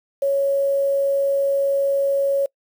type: tone with quantisation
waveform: sine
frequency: 554.4 Hz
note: C#5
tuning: in tune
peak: -16 dBFS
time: 0.22-2.46 s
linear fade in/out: 5 ms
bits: 7
effects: noise-tail reverb RT60 0.1 s tail -25 dB re dry